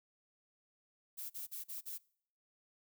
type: noise bursts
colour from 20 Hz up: violet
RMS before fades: -44 dBFS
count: 5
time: 1.17-1.984 s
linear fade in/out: 20 ms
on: 130 ms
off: 41 ms
effects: noise-tail reverb RT60 0.6 s tail -24 dB re dry